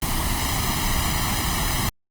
pink noise with comb filter, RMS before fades -23 dBFS, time 0.02-1.89 s, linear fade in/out 2 ms, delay 0.99 ms, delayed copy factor +0.75, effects Opus 24 kbps

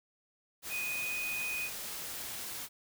sine tone in noise, 2489 Hz, D#7, in tune, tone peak -34 dBFS, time 0.69-1.7 s, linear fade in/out 50 ms, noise white, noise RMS -41 dBFS, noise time 0.62-2.69 s, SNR +4 dB, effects none

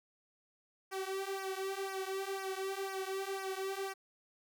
sawtooth tone with flanger, 385.9 Hz, G4, 27 cents flat, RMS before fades -39 dBFS, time 0.91-3.94 s, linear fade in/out 20 ms, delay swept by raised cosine 0.25 to 3.85 ms, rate 2 Hz, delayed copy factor -0.95, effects none

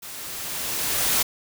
white noise with level ramp, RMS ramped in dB -38 to -20 dBFS, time 0.02-1.23 s, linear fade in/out 10 ms, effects none

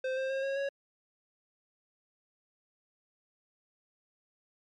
square tone with pitch steps, 520 / 528.5 / 537.1 / 545.9 / 554.8 Hz, C5 / C5 / C5 / C#5 / C#5, -11 / +17 / +45 / -27 / +1 cents, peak -31 dBFS, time 0.04-0.69 s, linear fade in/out 5 ms, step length 130 ms, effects low-pass 3000 Hz 12 dB/octave + MP3 48 kbps

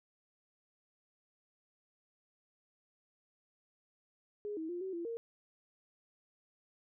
sine tone with pitch steps, 415.1 / 320 / 350.9 / 379.4 / 340.3 / 462.2 Hz, G#4 / D#4 / F4 / F#4 / F4 / A#4, -1 / +49 / +8 / +43 / -45 / -15 cents, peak -37 dBFS, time 4.45-5.17 s, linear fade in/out 0 ms, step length 120 ms, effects none

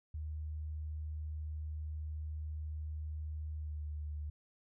sine tone with pitch glide, 76.8 to 74.92 Hz, D#2 to D2, -22 to +35 cents, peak -38 dBFS, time 0.14-4.3 s, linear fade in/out 5 ms, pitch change -43 cents, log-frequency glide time 3.56-3.83 s, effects none

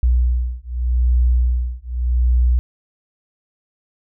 sine beating tone pair, 60.7 / 61.54 Hz, B1 / B1, -29 / -5 cents, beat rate 0.84 Hz, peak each -17 dBFS, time 0.03-2.59 s, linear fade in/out 0 ms, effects none

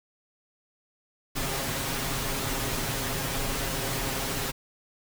pink noise with comb filter, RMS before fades -30 dBFS, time 1.35-4.52 s, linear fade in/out 20 ms, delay 7.4 ms, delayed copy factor +0.65, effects none

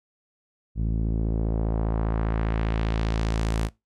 sawtooth tone with low-pass filter sweep, 55 Hz, A1, in tune, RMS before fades -25 dBFS, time 0.75-3.7 s, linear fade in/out 50 ms, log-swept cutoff 190 to 11000 Hz, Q 1, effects noise-tail reverb RT60 0.2 s tail -21 dB re dry

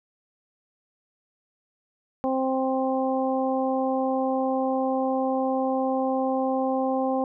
harmonic tone, 262.9 Hz, C4, 8 cents sharp, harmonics 1 / 2 / 3 / 4, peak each -26 / -26 / -28 / -35 dBFS, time 2.24-7.24 s, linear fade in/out 0 ms, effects none

